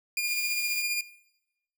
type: tone with tremolo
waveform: sawtooth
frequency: 2417 Hz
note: D7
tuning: 49 cents sharp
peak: -22 dBFS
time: 0.17-1.01 s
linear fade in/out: 2 ms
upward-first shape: sine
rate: 15 Hz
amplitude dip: 35%
type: noise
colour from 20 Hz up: violet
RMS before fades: -39 dBFS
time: 0.27-0.82 s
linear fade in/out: 2 ms
effects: noise-tail reverb RT60 0.9 s tail -19 dB re dry